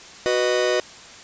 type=chord; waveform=45% pulse; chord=B major; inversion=second; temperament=just; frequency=370.4 / 493.9 / 617.4 Hz; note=F#4 / B4 / D#5; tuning=+2 / 0 / -14 cents; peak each=-23 dBFS; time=0.26-0.8 s; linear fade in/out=0 ms; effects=white hiss -42 dBFS RMS until 1.23 s + resampled to 16000 Hz